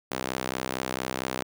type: tone with high-pass filter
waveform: sawtooth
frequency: 64.4 Hz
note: C2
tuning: 27 cents flat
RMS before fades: -32 dBFS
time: 0.11-1.43 s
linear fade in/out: 5 ms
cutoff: 300 Hz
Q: 0.56
effects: none